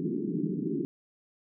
pink band-pass noise, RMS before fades -31 dBFS, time 0-0.85 s, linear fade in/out 0 ms, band 150 to 400 Hz, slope 96 dB/octave, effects none

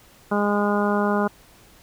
harmonic tone, 205.3 Hz, G#3, 20 cents flat, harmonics 1 / 2 / 3 / 4 / 5 / 6 / 7, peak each -22 / -25 / -27 / -28 / -29 / -30 / -30 dBFS, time 0.31-1.28 s, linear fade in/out 10 ms, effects pink hiss -52 dBFS RMS until 1.82 s

